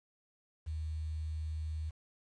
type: tone with quantisation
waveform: sine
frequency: 78.2 Hz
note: D#2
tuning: 9 cents sharp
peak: -35 dBFS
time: 0.66-1.91 s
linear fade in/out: 20 ms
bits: 10
effects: resampled to 22050 Hz